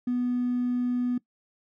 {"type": "tone with hard clipping", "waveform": "triangle", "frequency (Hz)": 246.3, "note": "B3", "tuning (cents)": -5, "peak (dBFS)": -24, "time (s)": [0.07, 1.18], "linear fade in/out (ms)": 5, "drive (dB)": 3, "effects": ["noise-tail reverb RT60 0.1 s tail -20 dB re dry"]}